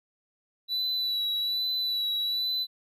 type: tone with vibrato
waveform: triangle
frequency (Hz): 3951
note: B7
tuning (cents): 0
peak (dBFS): -25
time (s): 0.68-2.67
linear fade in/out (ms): 50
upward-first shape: sine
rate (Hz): 1.2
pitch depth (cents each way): 27
effects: none